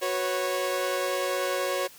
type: chord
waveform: sawtooth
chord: F# suspended fourth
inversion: none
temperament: equal with one note detuned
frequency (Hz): 370 / 493.9 / 549.9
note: F#4 / B4 / C#5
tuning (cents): 0 / 0 / -14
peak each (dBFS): -28 / -30 / -24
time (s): 0.01-1.88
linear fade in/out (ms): 20
effects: white hiss -50 dBFS RMS until 1.98 s